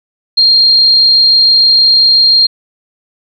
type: tone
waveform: sine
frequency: 4211 Hz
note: C8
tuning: 10 cents sharp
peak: -4 dBFS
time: 0.37-2.47 s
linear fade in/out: 10 ms
effects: none